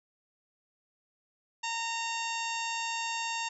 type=harmonic tone; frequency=919 Hz; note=A#5; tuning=25 cents flat; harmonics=1 / 2 / 3 / 4 / 5 / 6 / 7 / 8; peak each=-35 / -41 / -37 / -42 / -44 / -45 / -45 / -43 dBFS; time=1.63-3.49 s; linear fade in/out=10 ms; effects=none